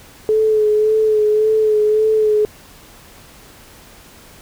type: tone with vibrato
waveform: sine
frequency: 430 Hz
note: A4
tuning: 40 cents flat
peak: -11 dBFS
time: 0.29-2.45 s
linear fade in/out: 0 ms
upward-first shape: sine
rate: 1.8 Hz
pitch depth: 27 cents each way
effects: pink hiss -43 dBFS RMS until 4.41 s